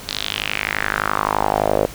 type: tone with band-pass filter sweep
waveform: sawtooth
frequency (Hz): 51.7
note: G#1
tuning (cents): -7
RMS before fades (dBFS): -21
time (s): 0.08-1.86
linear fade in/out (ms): 10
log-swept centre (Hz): 4300 to 520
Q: 3.5
effects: pink hiss -36 dBFS RMS until 1.94 s